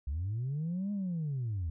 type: linear two-way sweep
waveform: sine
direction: up then down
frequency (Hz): 64.1 to 207.7 to 76.3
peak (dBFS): -30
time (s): 0.07-1.7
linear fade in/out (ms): 5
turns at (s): 0.92
effects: tanh soft clip ceiling -29 dBFS